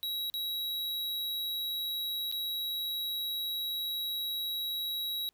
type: tone with dropouts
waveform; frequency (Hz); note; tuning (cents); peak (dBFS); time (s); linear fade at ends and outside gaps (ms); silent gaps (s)
square; 3867; B7; -37; -33; 0.03-5.29; 0; 0.3-0.34 / 2.315-2.324
effects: pink hiss -75 dBFS RMS until 5.33 s